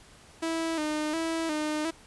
sawtooth tone with vibrato, 315.7 Hz, D#4, 25 cents sharp, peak -24 dBFS, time 0.42-1.91 s, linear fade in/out 10 ms, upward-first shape square, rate 1.4 Hz, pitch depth 62 cents each way, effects pink hiss -54 dBFS RMS until 2.06 s + resampled to 24000 Hz

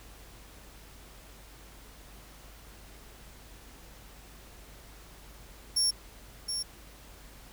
30% pulse tone with echo, 5490 Hz, F8, 31 cents flat, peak -20 dBFS, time 5.76-5.91 s, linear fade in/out 10 ms, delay 720 ms, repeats 1, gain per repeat -7 dB, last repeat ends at 6.63 s, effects added 50 Hz sine -52 dBFS peak until 7.52 s + pink hiss -53 dBFS RMS until 7.52 s

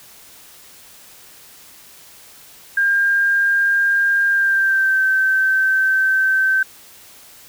sine tone with pitch glide, 1604 to 1546.7 Hz, G6 to G6, +39 to -24 cents, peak -13 dBFS, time 2.77-6.63 s, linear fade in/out 5 ms, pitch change -63 cents, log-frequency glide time 4.27-5.02 s, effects white hiss -44 dBFS RMS until 7.48 s

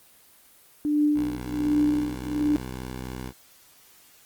sine tone with tremolo, 297 Hz, D4, 20 cents sharp, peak -17 dBFS, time 0.85-2.56 s, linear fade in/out 0 ms, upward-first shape triangle, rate 1.3 Hz, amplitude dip 100%
10% pulse tone with pitch glide, 62.4 to 63.6 Hz, B1 to C2, +19 to -48 cents, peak -25 dBFS, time 1.14-3.33 s, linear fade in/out 50 ms, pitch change +33 cents, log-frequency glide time 1.47-2.03 s
effects white hiss -55 dBFS RMS until 4.25 s + Opus 24 kbps

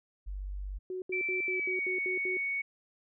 sine tone, 48.37 Hz, G1, 22 cents flat, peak -35 dBFS, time 0.26-0.79 s, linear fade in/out 20 ms
sine tone bursts, 370 Hz, F#4, in tune, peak -34 dBFS, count 8, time 0.9-2.371 s, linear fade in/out 2 ms, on 120 ms, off 73 ms
sine tone with pitch glide, 2332 to 2225 Hz, D7 to C#7, -13 to +6 cents, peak -30 dBFS, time 1.12-2.62 s, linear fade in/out 10 ms, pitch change -81 cents, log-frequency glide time 1.45-1.88 s
effects none

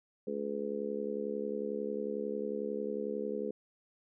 harmonic tone, 71.1 Hz, C#2, 45 cents sharp, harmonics 3 / 4 / 5 / 6 / 7, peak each -40 / -44 / -44 / -37 / -39 dBFS, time 0.27-3.51 s, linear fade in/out 5 ms, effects none

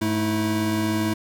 square tone cluster, 101.9 / 216.9 / 323.6 Hz, G#2 / A3 / E4, -32 / -25 / -32 cents, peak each -29 / -26 / -25 dBFS, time 0.01-1.14 s, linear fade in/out 10 ms, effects none

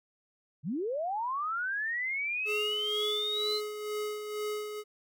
sine linear sweep, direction up, 123.2 to 4141 Hz, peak -30 dBFS, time 0.63-3.61 s, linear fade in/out 50 ms
square tone with tremolo, 421.7 Hz, G#4, 26 cents sharp, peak -32 dBFS, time 2.45-4.84 s, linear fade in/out 50 ms, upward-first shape sine, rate 2.1 Hz, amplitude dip 50%
effects none

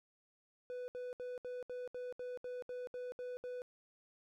triangle tone bursts, 496.5 Hz, B4, 9 cents sharp, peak -39 dBFS, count 12, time 0.7-3.619 s, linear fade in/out 0 ms, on 180 ms, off 69 ms, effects none

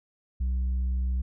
sine tone with tanh clipping, 63.1 Hz, B1, 38 cents sharp, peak -25 dBFS, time 0.4-1.22 s, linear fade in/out 10 ms, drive 3 dB, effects none

